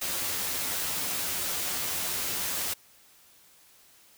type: noise with comb filter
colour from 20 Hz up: white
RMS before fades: -31 dBFS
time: 0.01-2.74 s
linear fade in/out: 10 ms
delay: 11 ms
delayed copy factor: +0.55
effects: white hiss -58 dBFS RMS until 4.17 s